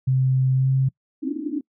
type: tone with pitch glide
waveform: sine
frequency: 130.81 to 133.02 Hz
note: C3 to C3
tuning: 0 to +29 cents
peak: -16 dBFS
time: 0.07-0.89 s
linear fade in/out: 10 ms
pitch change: +29 cents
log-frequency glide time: 0.55-0.69 s
type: band-pass noise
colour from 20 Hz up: pink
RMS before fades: -27 dBFS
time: 1.22-1.61 s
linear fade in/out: 10 ms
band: 260 to 320 Hz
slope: 96 dB/octave
effects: noise-tail reverb RT60 0.1 s tail -24 dB re dry